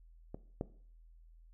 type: clicks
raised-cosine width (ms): 2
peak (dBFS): -29 / -22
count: 2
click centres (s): 0.345 / 0.611
effects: noise-tail reverb RT60 0.5 s tail -17 dB re dry + added 41 Hz sine -56 dBFS peak until 1.53 s